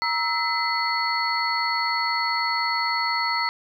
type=tone cluster; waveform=sine; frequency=939 / 1310 / 2024 / 4393 Hz; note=A#5 / E6 / B6 / C#8; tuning=+12 / -11 / +42 / -16 cents; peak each=-27 dBFS; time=0.02-3.49 s; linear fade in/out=0 ms; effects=9-bit